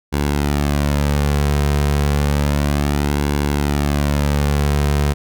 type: tone with flanger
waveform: sawtooth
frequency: 72.3 Hz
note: D2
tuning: 27 cents flat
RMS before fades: -17 dBFS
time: 0.12-5.14 s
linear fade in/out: 20 ms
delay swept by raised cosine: 1.6 to 3.5 ms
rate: 0.31 Hz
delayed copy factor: -0.5
effects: none